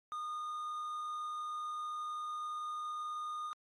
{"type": "tone with quantisation", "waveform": "triangle", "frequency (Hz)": 1224, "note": "D#6", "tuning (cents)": -29, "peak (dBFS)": -36, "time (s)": [0.12, 3.53], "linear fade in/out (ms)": 0, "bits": 10, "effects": ["AAC 32 kbps"]}